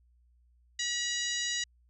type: harmonic tone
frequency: 965 Hz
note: B5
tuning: 40 cents flat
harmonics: 2 / 3 / 4 / 5 / 6 / 7 / 8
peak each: -36 / -38 / -36 / -40 / -40 / -37 / -47 dBFS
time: 0.79-1.64 s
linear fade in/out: 5 ms
effects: added 60 Hz sine -62 dBFS peak until 1.89 s